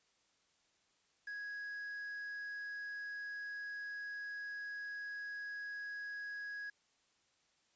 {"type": "tone with quantisation", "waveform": "triangle", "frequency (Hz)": 1661.2, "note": "G#6", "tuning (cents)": 0, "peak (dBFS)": -40, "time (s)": [1.27, 6.7], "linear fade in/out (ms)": 5, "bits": 10, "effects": ["white hiss -75 dBFS RMS until 7.75 s", "resampled to 16000 Hz"]}